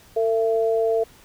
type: tone pair together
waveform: sine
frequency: 451 / 670.7 Hz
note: A4 / E5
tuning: +43 / +30 cents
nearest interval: perfect fifth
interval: 687 cents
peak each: -19 / -23 dBFS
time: 0.16-1.04 s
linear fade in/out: 10 ms
effects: pink hiss -51 dBFS RMS until 1.24 s